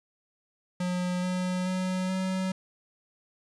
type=tone with pitch steps; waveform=square; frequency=180 / 182.51 / 185.06 / 187.64 Hz; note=F#3 / F#3 / F#3 / F#3; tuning=-47 / -23 / +1 / +25 cents; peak=-28 dBFS; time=0.8-2.52 s; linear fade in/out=5 ms; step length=430 ms; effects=resampled to 22050 Hz + 9-bit